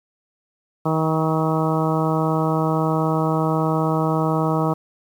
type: harmonic tone with a mistuned harmonic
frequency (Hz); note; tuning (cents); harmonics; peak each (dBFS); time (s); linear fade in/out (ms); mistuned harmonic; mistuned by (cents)
158.6; D#3; +33; 1 / 2 / 3 / 4 / 5 / 6 / 7 / 8; -21 / -24 / -26 / -27 / -28 / -29 / -29 / -30; 0.85-4.74; 10; 8; +16
effects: 8-bit